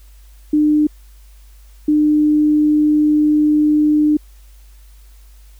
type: tone pair in turn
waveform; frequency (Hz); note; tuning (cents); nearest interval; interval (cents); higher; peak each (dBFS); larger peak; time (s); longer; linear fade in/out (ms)
sine; 301.1 / 301.1; D4 / D4; +43 / +43; unison; 0; neither; -10 / -10; neither; 0.53-0.87 / 1.88-4.17; second; 5
effects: added 50 Hz sine -40 dBFS peak until 5.59 s + white hiss -54 dBFS RMS until 5.59 s